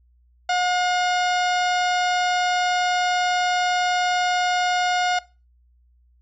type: harmonic tone with a mistuned harmonic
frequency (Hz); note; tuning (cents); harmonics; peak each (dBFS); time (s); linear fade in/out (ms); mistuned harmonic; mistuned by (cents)
722; F#5; -43; 1 / 2 / 3 / 4 / 5 / 6 / 7 / 8 / 10; -20 / -26 / -30 / -32 / -34 / -36 / -37 / -38 / -40; 0.49-5.19; 5; 3; -33
effects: noise-tail reverb RT60 0.3 s tail -21 dB re dry + added 60 Hz sine -55 dBFS peak until 6.21 s